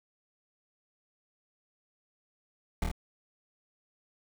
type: noise with echo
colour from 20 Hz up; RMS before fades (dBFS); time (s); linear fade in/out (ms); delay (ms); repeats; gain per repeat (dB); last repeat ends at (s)
brown; -28; 2.82-2.84; 2; 25; 3; -2; 2.915
effects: none

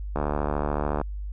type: click train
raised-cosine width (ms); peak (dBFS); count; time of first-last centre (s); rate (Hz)
1; -12; 64; 0.16-1.014; 73.8
effects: added 50 Hz sine -30 dBFS peak until 1.32 s

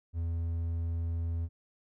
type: tone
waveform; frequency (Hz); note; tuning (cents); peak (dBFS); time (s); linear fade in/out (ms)
triangle; 83.6; E2; +25; -28; 0.13-1.49; 50
effects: none

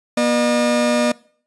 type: tone pair together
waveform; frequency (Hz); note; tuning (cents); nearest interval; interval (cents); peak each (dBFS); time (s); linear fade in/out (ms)
40% pulse; 240.5 / 606; B3 / D#5; -46 / -46; octave + major third; 1600; -17; 0.17-1.12; 5
effects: noise-tail reverb RT60 0.5 s tail -22 dB re dry + resampled to 24000 Hz

